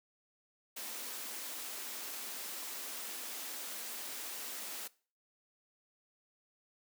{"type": "high-pass noise", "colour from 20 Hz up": "white", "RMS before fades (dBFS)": -43, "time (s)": [0.76, 4.88], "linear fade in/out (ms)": 10, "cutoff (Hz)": 210, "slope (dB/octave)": 96, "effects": ["noise-tail reverb RT60 0.4 s tail -21 dB re dry"]}